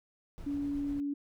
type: noise with tremolo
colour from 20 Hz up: brown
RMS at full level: -45 dBFS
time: 0.38-1 s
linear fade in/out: 0 ms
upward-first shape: sine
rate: 8.2 Hz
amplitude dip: 25%
type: tone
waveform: sine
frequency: 285 Hz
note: C#4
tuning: 48 cents sharp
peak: -31 dBFS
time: 0.46-1.14 s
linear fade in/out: 10 ms
effects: none